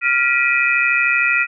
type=tone cluster; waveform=sine; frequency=1397 / 1939 / 2396 / 2529 Hz; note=F6 / B6 / D7 / D#7; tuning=0 / -32 / +34 / +28 cents; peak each=-19 dBFS; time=0.01-1.47 s; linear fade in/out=50 ms; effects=none